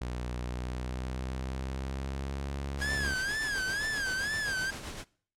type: tone with pitch glide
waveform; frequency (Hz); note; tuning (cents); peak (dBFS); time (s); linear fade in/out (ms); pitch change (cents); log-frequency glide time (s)
sawtooth; 61.3 to 69.21; B1 to C#2; -12 to -2; -30; 0.01-3.14; 5; +210; 0.46-2.51
type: noise with tremolo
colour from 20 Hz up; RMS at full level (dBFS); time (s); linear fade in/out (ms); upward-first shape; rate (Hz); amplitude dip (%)
pink; -39; 2.77-5.05; 50; sine; 7.7; 45
type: tone with vibrato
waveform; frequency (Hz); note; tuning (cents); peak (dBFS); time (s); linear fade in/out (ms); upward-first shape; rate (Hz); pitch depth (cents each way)
45% pulse; 1637; G#6; -25; -30; 2.81-4.71; 10; sine; 2.1; 130
effects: noise-tail reverb RT60 0.5 s tail -22 dB re dry + low-pass 9000 Hz 12 dB/octave